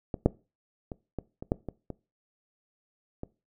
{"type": "clicks", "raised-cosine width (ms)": 2, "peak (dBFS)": [-18, -6, -23, -19, -24, -11, -21, -23, -22], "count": 9, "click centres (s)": [0.142, 0.26, 0.918, 1.187, 1.425, 1.519, 1.687, 1.903, 3.234], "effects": ["noise-tail reverb RT60 0.3 s tail -21 dB re dry"]}